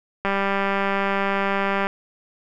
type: click train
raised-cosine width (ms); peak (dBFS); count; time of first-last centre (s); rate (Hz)
0.5; -8; 320; 0.25-1.869; 197
effects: none